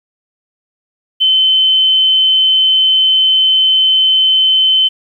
sine tone, 3065 Hz, G7, 40 cents flat, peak -7 dBFS, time 1.2-4.89 s, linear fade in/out 20 ms, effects 8-bit

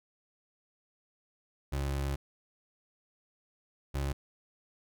30% pulse tone pair in turn, 69.3 / 69.3 Hz, C#2 / C#2, 0 / 0 cents, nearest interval unison, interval 0 cents, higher neither, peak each -28 dBFS, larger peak neither, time 1.72-2.16 / 3.94-4.13 s, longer first, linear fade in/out 10 ms, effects none

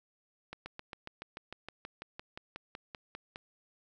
slowing click train, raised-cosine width 0.3 ms, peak -26 dBFS, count 18, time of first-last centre 0.53-3.359 s, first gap 130 ms, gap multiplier 1.03, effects none

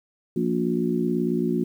harmonic tone with a mistuned harmonic, 58.27 Hz, A#1, in tune, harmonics 3 / 4 / 5 / 6, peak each -27 / -25 / -29 / -26 dBFS, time 0.36-1.64 s, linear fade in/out 5 ms, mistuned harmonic 6, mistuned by +47 cents, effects 9-bit

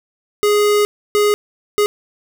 square tone bursts at uneven times, 415.3 Hz, G#4, in tune, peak -12 dBFS, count 3, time 0.43-0.85 / 1.15-1.34 / 1.78-1.86 s, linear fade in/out 0 ms, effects none

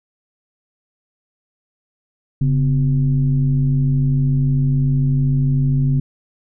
sine tone with frequency modulation, 138.59 Hz, C#3, in tune, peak -13 dBFS, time 2.41-6 s, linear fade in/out 5 ms, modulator 113 Hz, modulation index 0.59, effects none

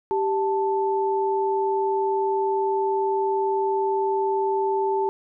sine tone pair together, 391.1 / 880 Hz, G4 / A5, -4 / 0 cents, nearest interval octave + major second, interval 1404 cents, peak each -22 / -24 dBFS, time 0.11-5.09 s, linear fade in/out 0 ms, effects none

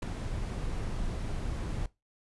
brown noise with ADSR envelope, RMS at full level -25 dBFS, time 0.02-1.86 s, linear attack 8 ms, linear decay 6 ms, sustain -9 dB, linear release 3 ms, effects noise-tail reverb RT60 0.2 s tail -18 dB re dry + resampled to 24000 Hz

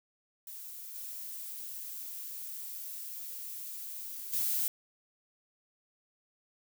violet noise with level steps, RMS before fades -45 / -42 / -31 dBFS, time 0.47-4.68 s, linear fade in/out 2 ms, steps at 0.94 / 4.32 s, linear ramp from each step 20 ms, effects none

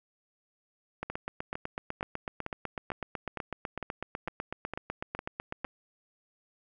two click trains, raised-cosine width 0.5 ms, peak -19 / -20 dBFS, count 38 / 11, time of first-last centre 1.03-5.649 / 1.1-5.645 s, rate 8.01 / 2.2 Hz, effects none

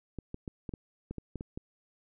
clicks, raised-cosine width 3 ms, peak -25 dBFS, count 10, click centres 0.187 / 0.344 / 0.478 / 0.692 / 0.738 / 1.11 / 1.183 / 1.357 / 1.409 / 1.575 s, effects none

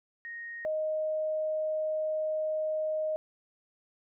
sine tone pair in turn, 1864.7 / 622.3 Hz, A#6 / D#5, 0 / 0 cents, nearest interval octave + perfect fifth, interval 1900 cents, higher first, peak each -38 / -28 dBFS, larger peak second, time 0.25-0.65 / 0.65-3.16 s, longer second, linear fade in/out 0 ms, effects none

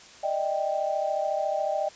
sine tone cluster, 598 / 632 / 784 Hz, D5 / D#5 / G5, +31 / +27 / 0 cents, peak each -29 dBFS, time 0.23-1.89 s, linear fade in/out 10 ms, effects white hiss -49 dBFS RMS until 1.95 s + resampled to 16000 Hz

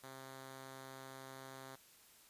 5% pulse tone, 132.9 Hz, C3, 27 cents sharp, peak -39 dBFS, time 0.03-1.76 s, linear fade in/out 10 ms, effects white hiss -64 dBFS RMS until 2.29 s + resampled to 32000 Hz

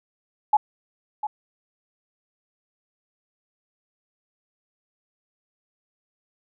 sine tone with echo, 847 Hz, G#5, 34 cents sharp, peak -13 dBFS, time 0.53-0.57 s, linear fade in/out 5 ms, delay 700 ms, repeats 1, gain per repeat -11 dB, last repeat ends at 1.27 s, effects none

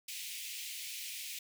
pink high-pass noise, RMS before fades -43 dBFS, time 0.08-1.39 s, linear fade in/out 5 ms, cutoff 2200 Hz, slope 48 dB/octave, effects none

